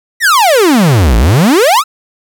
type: exponential two-way sweep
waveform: 45% pulse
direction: down then up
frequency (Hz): 2000 to 51.91 to 1371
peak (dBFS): -5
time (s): 0.2-1.84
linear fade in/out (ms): 50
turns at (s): 1.17
effects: none